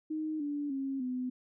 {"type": "tone with pitch steps", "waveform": "sine", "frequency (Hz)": [311.1, 290.3, 270.8, 252.7], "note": ["D#4", "D4", "C#4", "B3"], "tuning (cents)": [0, -20, -40, 40], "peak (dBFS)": -32, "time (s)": [0.1, 1.3], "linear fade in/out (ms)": 10, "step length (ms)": 300, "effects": []}